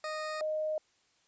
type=tone pair in turn; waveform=20% pulse / sine; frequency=619 / 619 Hz; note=D#5 / D#5; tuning=-9 / -9 cents; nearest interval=unison; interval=0 cents; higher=neither; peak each=-30 / -30 dBFS; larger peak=neither; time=0.04-0.41 / 0.41-0.78 s; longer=neither; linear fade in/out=2 ms; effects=white hiss -70 dBFS RMS until 1.27 s + resampled to 16000 Hz